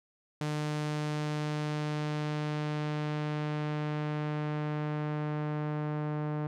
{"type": "tone with low-pass filter sweep", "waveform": "sawtooth", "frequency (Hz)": 150.6, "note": "D3", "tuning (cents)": 44, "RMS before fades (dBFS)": -33, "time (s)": [0.41, 6.47], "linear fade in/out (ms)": 2, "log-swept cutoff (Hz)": [8200, 1300], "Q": 0.73, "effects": []}